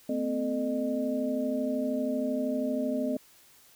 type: tone cluster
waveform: sine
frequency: 224.3 / 257.1 / 438.3 / 609 Hz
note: A3 / C4 / A4 / D#5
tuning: +34 / -30 / -7 / -37 cents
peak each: -36 / -29 / -38 / -32 dBFS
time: 0.09-3.17 s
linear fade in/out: 5 ms
effects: white hiss -58 dBFS RMS until 3.75 s